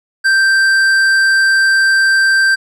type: tone with tanh clipping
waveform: sine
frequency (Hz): 1568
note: G6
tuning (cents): 0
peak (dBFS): -10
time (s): 0.24-2.56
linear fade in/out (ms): 20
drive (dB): 11
effects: none